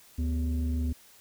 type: tone pair together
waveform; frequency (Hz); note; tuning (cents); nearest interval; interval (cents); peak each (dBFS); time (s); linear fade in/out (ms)
sine; 73.42 / 247; D2 / B3; 0 / 0; octave + major sixth; 2100; -25 / -31; 0.18-0.93; 10
effects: tanh soft clip ceiling -23 dBFS + white hiss -56 dBFS RMS until 1.2 s